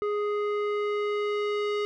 square tone with low-pass filter sweep, 415.3 Hz, G#4, in tune, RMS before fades -28 dBFS, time 0.02-1.85 s, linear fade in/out 0 ms, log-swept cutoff 1400 to 3400 Hz, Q 1.1, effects none

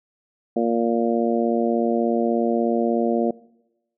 harmonic tone, 116.54 Hz, A#2, in tune, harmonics 2 / 3 / 4 / 5 / 6, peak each -22 / -24 / -25 / -26 / -27 dBFS, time 0.56-3.31 s, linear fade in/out 5 ms, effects noise-tail reverb RT60 0.9 s tail -22 dB re dry

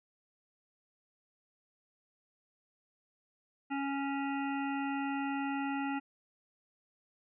harmonic tone, 277.2 Hz, C#4, in tune, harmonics 1 / 3 / 5 / 7 / 9 / 10, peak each -34 / -38 / -43 / -46 / -48 / -49 dBFS, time 3.7-6 s, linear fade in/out 20 ms, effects none

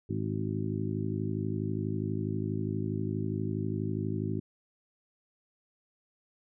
harmonic tone with a mistuned harmonic, 52.3 Hz, G#1, 13 cents sharp, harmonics 2 / 3 / 4 / 5 / 6 / 7, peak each -34 / -36 / -37 / -38 / -39 / -39 dBFS, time 0.09-4.4 s, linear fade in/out 10 ms, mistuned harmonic 7, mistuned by +34 cents, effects none

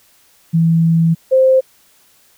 sine tone pair in turn, 164.81 / 523.5 Hz, E3 / C5, 0 / +1 cents, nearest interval octave + minor sixth, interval 2001 cents, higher second, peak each -9 / -7 dBFS, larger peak second, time 0.53-1.15 / 1.31-1.61 s, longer first, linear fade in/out 20 ms, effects white hiss -52 dBFS RMS until 2.37 s

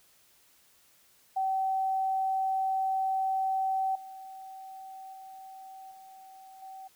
sine tone with level steps, 766 Hz, G5, 40 cents flat, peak -26 / -42 / -44 / -48 / -42 dBFS, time 1.36-6.88 s, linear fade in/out 10 ms, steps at 3.95 / 5.13 / 5.91 / 6.62 s, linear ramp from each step 5 ms, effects white hiss -63 dBFS RMS until 6.95 s

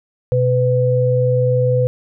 sine tone pair together, 125.4 / 501.6 Hz, B2 / B4, +27 / +27 cents, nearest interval 2 octaves, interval 2400 cents, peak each -15 dBFS, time 0.32-1.87 s, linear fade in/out 0 ms, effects none

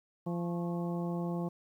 harmonic tone with a mistuned harmonic, 172.4 Hz, F3, 22 cents flat, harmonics 1 / 2 / 3 / 4 / 5 / 6, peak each -33 / -39 / -43 / -45 / -47 / -49 dBFS, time 0.26-1.49 s, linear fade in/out 10 ms, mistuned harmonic 6, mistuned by +91 cents, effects 11-bit

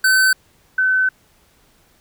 square / sine tone pair in turn, 1527 / 1519.7 Hz, G6 / F#6, -46 / +46 cents, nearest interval unison, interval 8 cents, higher first, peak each -12 / -13 dBFS, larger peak first, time 0.04-0.33 / 0.78-1.09 s, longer second, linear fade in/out 5 ms, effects pink hiss -56 dBFS RMS until 2 s

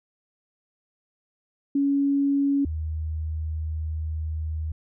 sine tone pair in turn, 280 / 78.57 Hz, C#4 / D#2, +18 / +17 cents, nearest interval octave + minor seventh, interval 2201 cents, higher first, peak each -19 / -26 dBFS, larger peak first, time 1.75-2.65 / 2.65-4.72 s, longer second, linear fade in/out 5 ms, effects none

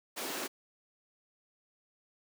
pink high-pass noise, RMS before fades -38 dBFS, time 0.16-0.48 s, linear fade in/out 20 ms, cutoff 260 Hz, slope 24 dB/octave, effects none

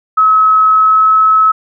sine tone with pitch glide, 1285 to 1292.4 Hz, E6 to E6, -45 to -35 cents, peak -5 dBFS, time 0.17-1.52 s, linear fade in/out 10 ms, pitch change +10 cents, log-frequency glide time 0.66-1.15 s, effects none

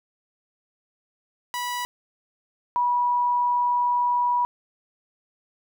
sawtooth / sine tone pair in turn, 979 / 973.4 Hz, B5 / B5, -15 / -25 cents, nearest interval unison, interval 10 cents, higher first, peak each -23 / -19 dBFS, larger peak second, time 1.54-1.85 / 2.76-4.45 s, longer second, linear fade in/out 0 ms, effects none

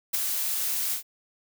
blue noise with ADSR envelope, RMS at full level -22 dBFS, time 0.13-1.03 s, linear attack 18 ms, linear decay 5 ms, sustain -6 dB, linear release 98 ms, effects none

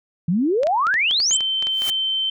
sine exponential sweep, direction up, 158.3 to 8100 Hz, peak -16 dBFS, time 0.28-1.37 s, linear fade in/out 5 ms
clicks, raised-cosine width 0.2 ms, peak -14 dBFS, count 11, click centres 0.633 / 0.67 / 0.869 / 0.941 / 1.111 / 1.202 / 1.31 / 1.407 / 1.625 / 1.67 / 1.82 s
sine tone, 3097 Hz, G7, 22 cents flat, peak -19 dBFS, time 1.31-2.3 s, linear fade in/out 5 ms
white noise with exponential growth, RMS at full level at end -25 dBFS, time 1.68-1.9 s, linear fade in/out 1 ms, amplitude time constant 46 ms
effects none

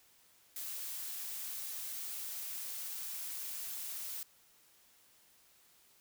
blue noise, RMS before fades -42 dBFS, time 0.56-4.23 s, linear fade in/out 2 ms, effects white hiss -66 dBFS RMS until 6 s

